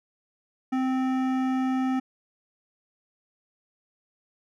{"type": "tone with hard clipping", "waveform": "sine", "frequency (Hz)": 260.1, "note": "C4", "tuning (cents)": -10, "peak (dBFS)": -25, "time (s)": [0.72, 2], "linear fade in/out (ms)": 10, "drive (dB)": 14, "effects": []}